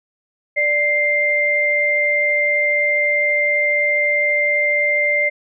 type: tone pair together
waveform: sine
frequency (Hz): 589 / 2096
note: D5 / C7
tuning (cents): +5 / +2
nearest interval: octave + minor seventh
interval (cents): 2197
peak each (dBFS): -21 / -15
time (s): 0.56-5.3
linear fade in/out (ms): 20
effects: none